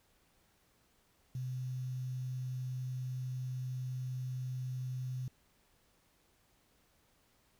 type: tone with quantisation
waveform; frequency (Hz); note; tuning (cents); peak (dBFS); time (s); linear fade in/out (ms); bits
sine; 127.8; C3; -40; -36; 1.35-5.28; 2; 10
effects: pink hiss -71 dBFS RMS until 7.59 s